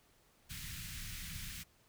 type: band-stop noise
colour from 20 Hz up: pink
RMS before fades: -45 dBFS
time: 0.49-1.64 s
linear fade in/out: 20 ms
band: 180 to 1700 Hz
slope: 24 dB/octave
effects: pink hiss -69 dBFS RMS until 1.88 s